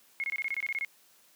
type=tone bursts; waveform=sine; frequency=2164 Hz; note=C#7; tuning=42 cents flat; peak=-29 dBFS; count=11; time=0.2-0.848 s; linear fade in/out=0 ms; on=38 ms; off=23 ms; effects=white hiss -62 dBFS RMS until 1.35 s + high-pass 150 Hz 12 dB/octave

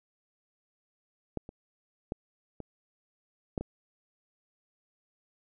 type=clicks; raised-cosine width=2 ms; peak=-19 / -30 / -19 / -26 / -17 / -22 dBFS; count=6; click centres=1.373 / 1.491 / 2.121 / 2.603 / 3.578 / 3.61 s; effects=none

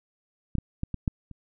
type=clicks; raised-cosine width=5 ms; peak=-15 / -16 / -16 / -18 / -12 / -30 dBFS; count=6; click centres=0.553 / 0.584 / 0.834 / 0.943 / 1.078 / 1.313 s; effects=none

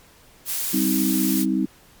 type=noise; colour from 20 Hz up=blue; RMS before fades=-26 dBFS; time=0.45-1.46 s; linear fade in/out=50 ms
type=chord; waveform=sine; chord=C minor; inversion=second; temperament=equal with one note detuned; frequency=196 / 261.6 / 317.3 Hz; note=G3 / C4 / Eb4; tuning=0 / 0 / +34 cents; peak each=-23 dBFS; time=0.73-1.66 s; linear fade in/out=10 ms
effects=pink hiss -52 dBFS RMS until 2 s + MP3 96 kbps

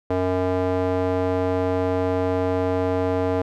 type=tone with band-pass filter; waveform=square; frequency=92 Hz; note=F#2; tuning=9 cents flat; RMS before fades=-22 dBFS; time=0.1-3.42 s; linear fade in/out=5 ms; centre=540 Hz; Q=1.5; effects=none

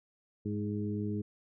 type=harmonic tone with a mistuned harmonic; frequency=103.83 Hz; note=G#2; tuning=in tune; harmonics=1 / 2 / 3 / 4; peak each=-36 / -35 / -39 / -41 dBFS; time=0.45-1.22 s; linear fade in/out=10 ms; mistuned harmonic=3; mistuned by=+19 cents; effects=none

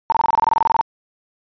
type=tone bursts; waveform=sine; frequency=910 Hz; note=A#5; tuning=42 cents flat; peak=-11 dBFS; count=16; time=0.1-0.811 s; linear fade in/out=0 ms; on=21 ms; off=25 ms; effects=resampled to 11025 Hz

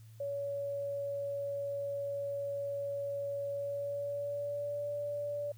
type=tone with pitch glide; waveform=sine; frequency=564 to 580.5 Hz; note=C#5 to D5; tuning=+30 to -20 cents; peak=-34 dBFS; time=0.2-5.52 s; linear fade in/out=5 ms; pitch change=+50 cents; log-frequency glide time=3.5-4.88 s; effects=added 111 Hz sine -51 dBFS peak until 5.57 s + white hiss -67 dBFS RMS until 5.57 s

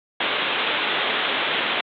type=low-pass noise; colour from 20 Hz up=white; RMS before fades=-23 dBFS; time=0.2-1.81 s; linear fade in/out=5 ms; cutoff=3700 Hz; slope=96 dB/octave; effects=high-pass 300 Hz 12 dB/octave

